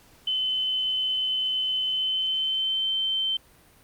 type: tone with pitch glide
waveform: sine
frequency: 3043 to 3100 Hz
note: F#7 to G7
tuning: +48 to -20 cents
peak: -23 dBFS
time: 0.27-3.37 s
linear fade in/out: 5 ms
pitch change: +32 cents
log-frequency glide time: 1.87-2.9 s
effects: pink hiss -56 dBFS RMS until 3.83 s + Opus 48 kbps